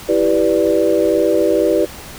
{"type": "chord", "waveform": "sine", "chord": "E minor seventh", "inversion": "none", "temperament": "equal", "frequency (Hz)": [329.6, 392, 493.9, 587.3], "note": ["E4", "G4", "B4", "D5"], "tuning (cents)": [0, 0, 0, 0], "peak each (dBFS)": -17, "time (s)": [0.08, 1.86], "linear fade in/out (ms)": 20, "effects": ["pink hiss -34 dBFS RMS until 2.18 s"]}